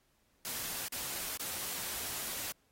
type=noise with dropouts; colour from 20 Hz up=white; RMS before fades=-39 dBFS; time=0.45-2.52 s; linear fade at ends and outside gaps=0 ms; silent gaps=0.882-0.923 / 1.373-1.397 s; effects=pink hiss -73 dBFS RMS until 2.71 s + AAC 48 kbps